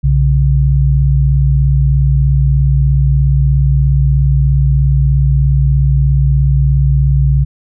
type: tone pair together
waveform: sine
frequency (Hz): 61.73 / 138.59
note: B1 / C#3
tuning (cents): 0 / 0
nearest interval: octave + major second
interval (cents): 1400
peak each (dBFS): -10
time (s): 0.03-7.45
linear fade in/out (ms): 20
effects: none